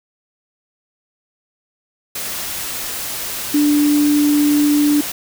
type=tone in noise; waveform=sine; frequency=293.7 Hz; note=D4; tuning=in tune; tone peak=-11 dBFS; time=3.54-5.01 s; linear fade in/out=5 ms; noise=white; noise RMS=-25 dBFS; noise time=2.15-5.12 s; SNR=+11 dB; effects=none